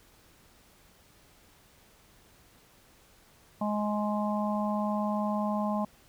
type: harmonic tone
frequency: 209.3 Hz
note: G#3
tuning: 14 cents sharp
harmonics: 1 / 3 / 4 / 5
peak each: -29 / -34 / -35 / -36 dBFS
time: 3.61-5.85 s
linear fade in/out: 5 ms
effects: pink hiss -60 dBFS RMS until 6.08 s